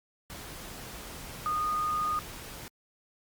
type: tone in noise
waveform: sine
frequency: 1230 Hz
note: D#6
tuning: 20 cents flat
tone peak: -27 dBFS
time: 1.46-2.19 s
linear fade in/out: 0 ms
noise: pink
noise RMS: -43 dBFS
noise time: 0.3-2.68 s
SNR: +13 dB
effects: Opus 48 kbps